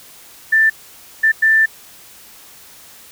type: tone bursts at uneven times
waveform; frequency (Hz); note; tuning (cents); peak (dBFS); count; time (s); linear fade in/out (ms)
sine; 1774; A6; +14; -9; 3; 0.52-0.7 / 1.23-1.32 / 1.42-1.66; 10
effects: white hiss -42 dBFS RMS until 3.11 s